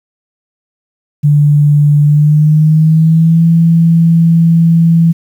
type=tone with pitch glide; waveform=sine; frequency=147 to 165.96 Hz; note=D3 to E3; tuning=+2 to +12 cents; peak=-4 dBFS; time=1.23-5.13 s; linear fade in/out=20 ms; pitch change=+210 cents; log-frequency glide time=2.03-3.44 s; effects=7-bit